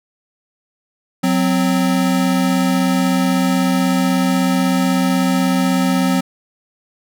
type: tone pair together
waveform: square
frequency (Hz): 183.99 / 260.2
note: F#3 / C4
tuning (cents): -9 / -9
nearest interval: tritone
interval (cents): 600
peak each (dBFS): -17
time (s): 1.23-6.21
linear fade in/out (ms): 10
effects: none